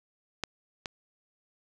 clicks, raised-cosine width 0.2 ms, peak -13 / -17 dBFS, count 2, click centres 0.437 / 0.858 s, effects none

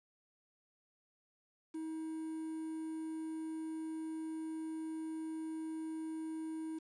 triangle tone with quantisation, 318.3 Hz, D#4, 39 cents sharp, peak -37 dBFS, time 1.74-6.79 s, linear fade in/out 10 ms, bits 10, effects resampled to 22050 Hz

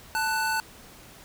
square tone pair together, 884 / 1487.6 Hz, A5 / F#6, +8 / +9 cents, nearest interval major sixth, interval 901 cents, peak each -28 dBFS, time 0.15-0.6 s, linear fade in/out 0 ms, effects pink hiss -49 dBFS RMS until 1.24 s

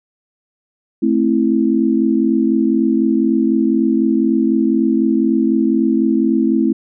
sine chord, A minor, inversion none, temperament just, 220 / 264 / 330 Hz, A3 / C4 / E4, 0 / +16 / +2 cents, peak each -16 dBFS, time 1.02-6.73 s, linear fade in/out 10 ms, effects none

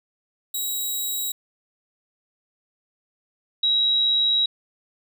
10% pulse / sine tone pair in turn, 3854 / 3854 Hz, B7 / B7, -43 / -43 cents, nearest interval unison, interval 0 cents, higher neither, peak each -17 dBFS, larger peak neither, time 0.54-1.32 / 3.63-4.46 s, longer second, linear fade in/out 5 ms, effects none

